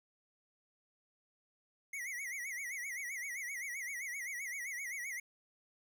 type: tone with vibrato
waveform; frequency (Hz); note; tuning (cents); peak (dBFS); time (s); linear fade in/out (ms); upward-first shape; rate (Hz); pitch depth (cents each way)
square; 2071; C7; -18; -40; 1.93-5.2; 5; sine; 7.7; 150
effects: none